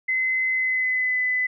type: tone with pitch glide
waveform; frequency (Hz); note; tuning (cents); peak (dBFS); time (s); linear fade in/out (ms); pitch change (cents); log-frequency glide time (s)
sine; 2046 to 2007; C7 to B6; -39 to +27; -20; 0.08-1.47; 10; -34; 0.5-1.2
effects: none